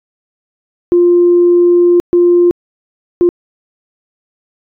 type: tone bursts at uneven times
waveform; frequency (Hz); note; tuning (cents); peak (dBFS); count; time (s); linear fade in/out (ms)
sine; 350.1; F4; +4; -4; 3; 0.92-2 / 2.13-2.51 / 3.21-3.29; 0
effects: tanh soft clip ceiling 0 dBFS